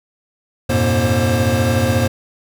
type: tone cluster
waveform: square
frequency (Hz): 90 / 104 / 120.5 / 237.7 / 531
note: F#2 / G#2 / B2 / A#3 / C5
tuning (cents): -47 / +3 / -42 / +34 / +25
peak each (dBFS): -21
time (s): 0.69-2.08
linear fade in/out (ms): 10
effects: none